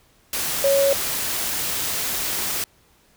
sine tone in noise, 554.4 Hz, C#5, in tune, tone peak -15 dBFS, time 0.64-0.93 s, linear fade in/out 2 ms, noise white, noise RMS -25 dBFS, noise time 0.33-2.64 s, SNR +7 dB, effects pink hiss -58 dBFS RMS until 3.16 s

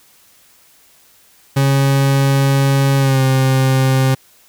40% pulse tone with pitch glide, 137.3 to 132.32 Hz, C#3 to C3, -16 to +20 cents, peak -10 dBFS, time 1.56-4.15 s, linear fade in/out 10 ms, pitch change -64 cents, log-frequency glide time 2.98-3.22 s, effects white hiss -50 dBFS RMS until 4.48 s

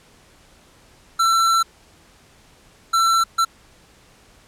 square tone bursts at uneven times, 1343 Hz, E6, 32 cents sharp, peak -15 dBFS, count 3, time 1.19-1.63 / 2.93-3.24 / 3.38-3.45 s, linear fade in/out 10 ms, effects pink hiss -52 dBFS RMS until 4.47 s + low-pass 10000 Hz 12 dB/octave

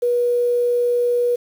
sine tone with quantisation, 484.2 Hz, B4, 34 cents flat, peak -15 dBFS, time 0.02-1.36 s, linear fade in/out 10 ms, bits 7, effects none

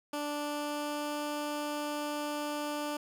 15% pulse tone with pitch glide, 293.4 to 295.4 Hz, D4 to D4, -2 to +10 cents, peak -27 dBFS, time 0.13-2.97 s, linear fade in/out 5 ms, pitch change +12 cents, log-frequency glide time 0.31-1.23 s, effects none

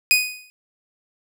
sawtooth tone with exponential decay, 2489 Hz, D#7, in tune, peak -7 dBFS, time 0.11-0.5 s, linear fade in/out 0 ms, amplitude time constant 83 ms, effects none

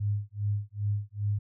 sine tone with tremolo, 103 Hz, G#2, 14 cents flat, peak -24 dBFS, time 0-1.39 s, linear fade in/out 10 ms, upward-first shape sine, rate 2.5 Hz, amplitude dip 100%, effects none

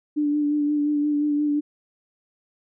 sine tone with vibrato, 294.7 Hz, D4, 6 cents sharp, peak -19 dBFS, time 0.16-1.61 s, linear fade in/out 20 ms, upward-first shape sine, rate 5.7 Hz, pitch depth 23 cents each way, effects none

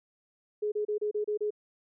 sine tone bursts, 420.2 Hz, G#4, 20 cents sharp, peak -27 dBFS, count 7, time 0.62-1.506 s, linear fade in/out 10 ms, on 100 ms, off 31 ms, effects none

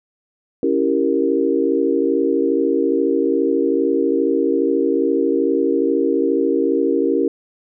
sine chord, C# diminished seventh, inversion none, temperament equal, 277.2 / 329.6 / 392 / 466.2 Hz, C#4 / E4 / G4 / Bb4, 0 / 0 / 0 / 0 cents, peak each -20 dBFS, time 0.63-7.28 s, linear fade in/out 2 ms, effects none

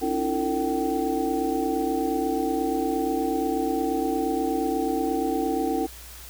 sine tone cluster, 273.6 / 311.2 / 339.6 / 449.6 / 768 Hz, C#4 / D#4 / F4 / A4 / G5, -23 / 0 / -48 / +37 / -36 cents, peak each -29 dBFS, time 0.01-5.87 s, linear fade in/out 20 ms, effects added 60 Hz sine -44 dBFS peak until 6.29 s + white hiss -44 dBFS RMS until 6.29 s

